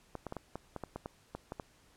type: clicks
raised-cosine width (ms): 1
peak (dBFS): -25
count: 12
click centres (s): 0.153 / 0.267 / 0.324 / 0.367 / 0.556 / 0.763 / 0.837 / 0.96 / 1.059 / 1.35 / 1.521 / 1.598
effects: pink hiss -65 dBFS RMS until 1.96 s + low-pass 11000 Hz 12 dB/octave